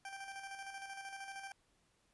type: tone with tremolo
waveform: 20% pulse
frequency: 784 Hz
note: G5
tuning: in tune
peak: -39 dBFS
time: 0.05-1.52 s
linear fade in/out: 2 ms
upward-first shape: square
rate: 13 Hz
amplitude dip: 45%
effects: pink hiss -75 dBFS RMS until 2.13 s + resampled to 24000 Hz